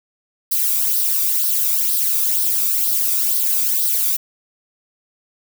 violet noise with flanger, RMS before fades -18 dBFS, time 0.51-4.17 s, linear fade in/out 10 ms, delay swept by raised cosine 0.2 to 0.86 ms, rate 2.1 Hz, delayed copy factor +0.55, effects none

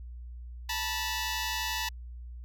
10% pulse tone pair together, 880 / 971.5 Hz, A5 / B5, 0 / -29 cents, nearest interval major second, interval 171 cents, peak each -25 dBFS, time 0.69-1.89 s, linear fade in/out 5 ms, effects added 60 Hz sine -40 dBFS peak until 2.44 s

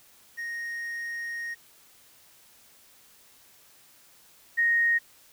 triangle / sine tone pair in turn, 1864.7 / 1864.7 Hz, A#6 / A#6, 0 / 0 cents, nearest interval unison, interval 0 cents, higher neither, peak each -30 / -20 dBFS, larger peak second, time 0.37-1.55 / 4.57-4.99 s, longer first, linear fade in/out 20 ms, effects white hiss -57 dBFS RMS until 5.32 s

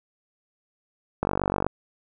click train, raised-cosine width 1 ms, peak -9 dBFS, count 22, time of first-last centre 1.23-1.666 s, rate 48.2 Hz, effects none

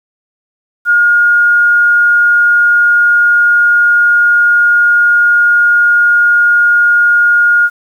sine tone, 1426 Hz, F6, 36 cents sharp, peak -5 dBFS, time 0.85-7.7 s, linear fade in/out 50 ms, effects 7-bit

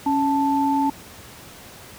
sine tone pair together, 277.1 / 879.7 Hz, C#4 / A5, -1 / -1 cents, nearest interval octave + minor sixth, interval 2000 cents, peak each -20 dBFS, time 0.06-0.9 s, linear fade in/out 5 ms, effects pink hiss -42 dBFS RMS until 1.98 s + high-pass 60 Hz 12 dB/octave

